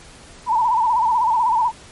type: tone with vibrato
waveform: sine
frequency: 932.3 Hz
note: A#5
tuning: in tune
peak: -14 dBFS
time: 0.46-1.72 s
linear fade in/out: 50 ms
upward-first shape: sine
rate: 16 Hz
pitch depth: 120 cents each way
effects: pink hiss -43 dBFS RMS until 1.91 s + MP3 48 kbps